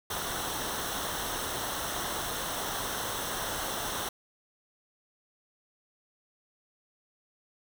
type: noise with comb filter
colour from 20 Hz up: pink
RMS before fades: -34 dBFS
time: 0.1-4.09 s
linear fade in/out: 5 ms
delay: 0.42 ms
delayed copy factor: -0.65
effects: none